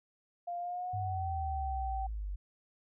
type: tone with pitch glide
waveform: sine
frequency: 698.5 to 770.6 Hz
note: F5 to G5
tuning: 0 to -30 cents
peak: -35 dBFS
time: 0.47-2.07 s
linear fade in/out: 10 ms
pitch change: +170 cents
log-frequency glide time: 0.58-1.3 s
type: exponential sweep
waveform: sine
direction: down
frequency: 103.7 to 47 Hz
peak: -35 dBFS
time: 0.93-2.36 s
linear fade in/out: 10 ms
effects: none